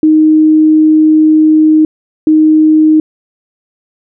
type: tone pair in turn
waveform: sine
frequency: 311.1 / 311.1 Hz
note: D#4 / D#4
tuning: 0 / 0 cents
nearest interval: unison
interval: 0 cents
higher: neither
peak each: -3 dBFS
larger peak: neither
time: 0.03-1.85 / 2.27-3 s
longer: first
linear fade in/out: 2 ms
effects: none